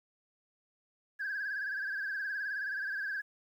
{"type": "tone with vibrato", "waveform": "sine", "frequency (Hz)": 1618, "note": "G#6", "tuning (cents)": -46, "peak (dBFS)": -32, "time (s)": [1.19, 3.22], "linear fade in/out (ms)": 20, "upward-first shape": "sine", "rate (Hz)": 19, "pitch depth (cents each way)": 85, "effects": ["tanh soft clip ceiling -30 dBFS", "11-bit"]}